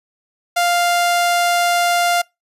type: tone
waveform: sawtooth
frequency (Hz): 698.5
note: F5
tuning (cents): 0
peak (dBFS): -10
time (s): 0.56-2.22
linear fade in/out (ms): 10
effects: noise-tail reverb RT60 0.2 s tail -25 dB re dry + resampled to 32000 Hz